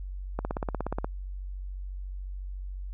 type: click train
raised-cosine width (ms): 1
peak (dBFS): -16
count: 12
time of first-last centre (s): 0.39-1.045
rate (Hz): 16.8
effects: added 47 Hz sine -34 dBFS peak until 2.93 s